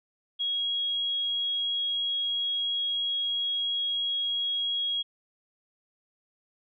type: tone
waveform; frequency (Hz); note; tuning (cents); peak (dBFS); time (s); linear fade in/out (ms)
sine; 3301; G#7; -11; -26; 0.39-5.03; 20
effects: none